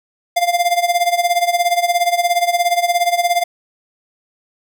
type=tone with tremolo; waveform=square; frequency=698.5 Hz; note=F5; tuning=in tune; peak=-11 dBFS; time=0.36-3.44 s; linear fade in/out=10 ms; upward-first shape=sine; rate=17 Hz; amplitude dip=80%; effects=none